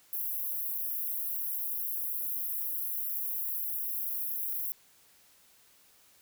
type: high-pass noise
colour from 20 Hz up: white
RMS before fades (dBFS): -34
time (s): 0.13-4.72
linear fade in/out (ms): 0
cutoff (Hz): 11000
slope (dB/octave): 96
effects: white hiss -62 dBFS RMS until 6.21 s